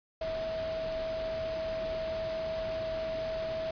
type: tone in noise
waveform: sine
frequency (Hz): 645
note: E5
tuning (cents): -38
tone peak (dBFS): -32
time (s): 0.21-3.71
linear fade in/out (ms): 5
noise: pink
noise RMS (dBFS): -42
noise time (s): 0.21-3.71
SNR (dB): +7
effects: resampled to 11025 Hz